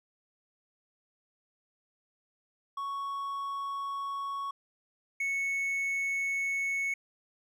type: tone pair in turn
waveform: triangle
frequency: 1111 / 2208 Hz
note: C#6 / C#7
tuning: +4 / -7 cents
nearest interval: octave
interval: 1189 cents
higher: second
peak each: -31 / -27 dBFS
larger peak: second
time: 2.77-4.51 / 5.2-6.94 s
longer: neither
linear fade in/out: 5 ms
effects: none